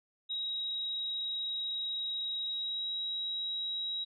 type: tone with pitch glide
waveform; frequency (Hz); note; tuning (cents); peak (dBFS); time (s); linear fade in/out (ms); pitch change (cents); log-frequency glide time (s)
sine; 3818 to 3842; A#7 to B7; +41 to -48; -33; 0.29-4.05; 20; +11; 2.44-2.86
effects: none